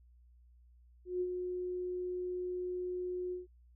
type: tone with ADSR envelope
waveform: sine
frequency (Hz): 361.6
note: F#4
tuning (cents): -40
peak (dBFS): -30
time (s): 1.05-3.47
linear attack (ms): 160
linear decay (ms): 55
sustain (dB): -5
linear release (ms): 150
effects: added 60 Hz sine -59 dBFS peak until 3.75 s